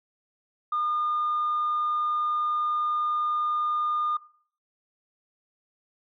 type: tone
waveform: sine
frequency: 1215 Hz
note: D#6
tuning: 42 cents flat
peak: -23 dBFS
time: 0.72-4.17 s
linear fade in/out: 5 ms
effects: noise-tail reverb RT60 0.5 s tail -18 dB re dry + tanh soft clip ceiling -20 dBFS